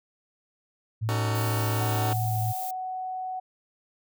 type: tone with vibrato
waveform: sine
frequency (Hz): 110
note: A2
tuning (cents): 0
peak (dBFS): -25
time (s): 1.01-2.53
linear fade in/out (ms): 20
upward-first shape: triangle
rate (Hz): 2.7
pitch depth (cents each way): 22
type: chord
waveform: 15% pulse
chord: D# half-diminished seventh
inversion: third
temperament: just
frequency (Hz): 280 / 311.1 / 373.4 / 448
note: C#4 / D#4 / F#4 / A4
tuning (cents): +18 / 0 / +16 / +31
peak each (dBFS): -29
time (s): 1.09-2.13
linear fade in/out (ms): 0
type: noise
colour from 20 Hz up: violet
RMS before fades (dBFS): -37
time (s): 1.35-2.71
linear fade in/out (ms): 5
type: tone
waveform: sine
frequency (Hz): 745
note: F#5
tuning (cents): +12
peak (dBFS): -30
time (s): 1.8-3.4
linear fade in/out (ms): 10
effects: none